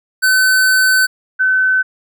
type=tone pair in turn; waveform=square / sine; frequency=1520 / 1520 Hz; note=F#6 / F#6; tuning=+46 / +46 cents; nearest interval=unison; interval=0 cents; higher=neither; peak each=-10 dBFS; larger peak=neither; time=0.22-1.07 / 1.39-1.83 s; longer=first; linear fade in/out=20 ms; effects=none